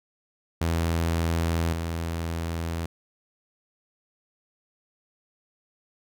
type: tone pair in turn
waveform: sawtooth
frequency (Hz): 83.1 / 83.1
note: E2 / E2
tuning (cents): +15 / +15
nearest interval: unison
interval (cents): 0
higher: neither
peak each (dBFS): -19 / -24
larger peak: first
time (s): 0.61-1.73 / 1.73-2.86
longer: second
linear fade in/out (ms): 5
effects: none